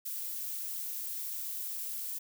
violet noise, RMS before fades -38 dBFS, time 0.05-2.19 s, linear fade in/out 10 ms, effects none

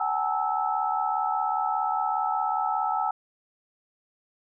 sine tone cluster, 758 / 835 / 900 / 1309 Hz, F#5 / G#5 / A5 / E6, +42 / +9 / +39 / -13 cents, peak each -29 / -28 / -32 / -29 dBFS, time 0-3.11 s, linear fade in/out 5 ms, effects none

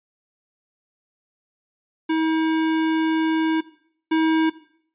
square tone pair in turn, 319.7 / 319.7 Hz, D#4 / D#4, +47 / +47 cents, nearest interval unison, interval 0 cents, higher neither, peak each -19 / -17 dBFS, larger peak second, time 2.09-3.61 / 4.11-4.5 s, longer first, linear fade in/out 10 ms, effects noise-tail reverb RT60 0.6 s tail -17 dB re dry + resampled to 8000 Hz

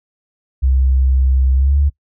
sine tone with pitch glide, 65.5 to 71.43 Hz, C2 to D2, +2 to -47 cents, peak -10 dBFS, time 0.62-1.9 s, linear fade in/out 20 ms, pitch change +151 cents, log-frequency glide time 1.55-1.78 s, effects noise-tail reverb RT60 0.1 s tail -22 dB re dry

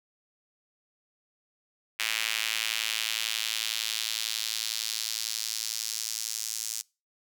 square tone with high-pass filter sweep, 55.5 Hz, A1, 16 cents sharp, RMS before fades -32 dBFS, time 1.99-6.82 s, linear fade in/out 10 ms, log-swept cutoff 2400 to 6300 Hz, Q 1.7, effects noise-tail reverb RT60 0.3 s tail -25 dB re dry

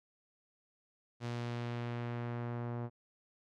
sawtooth tone with low-pass filter sweep, 119.5 Hz, A#2, 43 cents sharp, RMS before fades -39 dBFS, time 1.2-2.9 s, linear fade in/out 50 ms, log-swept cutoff 5900 to 1000 Hz, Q 0.88, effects none

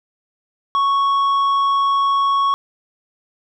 triangle tone with tanh clipping, 1108.7 Hz, C#6, in tune, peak -15 dBFS, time 0.75-2.54 s, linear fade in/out 0 ms, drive 10 dB, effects none

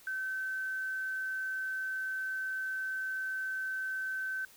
sine tone, 1536 Hz, G6, 36 cents flat, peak -33 dBFS, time 0.07-4.45 s, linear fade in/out 2 ms, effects white hiss -58 dBFS RMS until 4.56 s

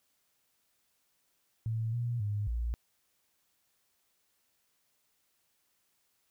sine tone with pitch steps, 112.4 / 119.5 / 103.4 / 58.2 Hz, A2 / A#2 / G#2 / A#1, +37 / +43 / -7 / -2 cents, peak -30 dBFS, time 1.66-2.74 s, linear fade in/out 0 ms, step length 270 ms, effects white hiss -75 dBFS RMS until 6.3 s

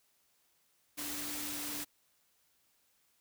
sine tone in noise, 293.7 Hz, D4, in tune, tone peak -46 dBFS, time 0.97-1.85 s, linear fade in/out 20 ms, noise white, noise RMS -40 dBFS, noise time 0.97-1.85 s, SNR -9 dB, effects white hiss -73 dBFS RMS until 3.2 s

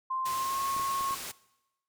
sine tone with pitch glide, 1046.5 to 1089.7 Hz, C6 to C#6, 0 to -30 cents, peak -29 dBFS, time 0.1-1.15 s, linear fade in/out 10 ms, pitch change +70 cents, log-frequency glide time 0.31-0.62 s
white low-pass noise, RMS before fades -40 dBFS, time 0.25-1.32 s, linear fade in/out 10 ms, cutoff 12000 Hz, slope 12 dB/octave
clicks, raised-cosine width 2 ms, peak -33 dBFS, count 4, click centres 0.765 / 0.797 / 1.009 / 1.109 s
effects noise-tail reverb RT60 0.9 s tail -20 dB re dry

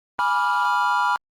triangle chord, G# diminished seventh, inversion none, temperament equal with one note detuned, 830.6 / 980.4 / 1174.7 / 1396.9 Hz, G#5 / B5 / D6 / F6, 0 / -13 / 0 / 0 cents, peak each -24 / -19 / -25 / -22 dBFS, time 0.19-1.16 s, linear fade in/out 0 ms, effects Opus 24 kbps

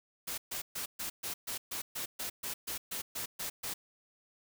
white noise bursts, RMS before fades -38 dBFS, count 15, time 0.27-3.74 s, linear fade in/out 10 ms, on 110 ms, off 130 ms, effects none

